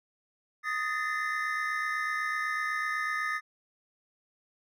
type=tone cluster; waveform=triangle; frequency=1245 / 1751 / 1819 / 2053 Hz; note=D#6 / A6 / A#6 / C7; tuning=+1 / -9 / -43 / -33 cents; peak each=-31 / -33 / -34 / -35 dBFS; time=0.63-3.41 s; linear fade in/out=50 ms; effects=none